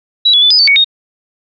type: tone with pitch steps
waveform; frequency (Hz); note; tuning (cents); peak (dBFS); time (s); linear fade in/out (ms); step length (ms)
sine; 3910 / 3400 / 3491 / 4986 / 4540 / 2235 / 3714; B7 / G#7 / A7 / D#8 / C#8 / C#7 / A#7; -18 / +40 / -14 / +3 / +41 / +14 / -7; -5; 0.25-0.845; 10; 85
effects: none